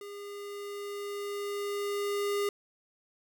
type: tone with level ramp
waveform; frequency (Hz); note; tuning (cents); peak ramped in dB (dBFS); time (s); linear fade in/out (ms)
square; 406.2; G#4; -38; -42 to -28; 0.01-2.49; 2
effects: none